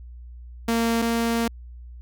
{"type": "tone pair in turn", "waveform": "sawtooth", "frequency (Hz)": [230.2, 231.3], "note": ["A#3", "A#3"], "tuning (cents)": [-22, -13], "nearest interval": "unison", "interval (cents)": 9, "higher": "second", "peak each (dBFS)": [-16, -17], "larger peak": "first", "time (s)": [[0.68, 1.02], [1.02, 1.48]], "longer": "second", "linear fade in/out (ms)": 5, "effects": ["added 60 Hz sine -38 dBFS peak until 2.01 s"]}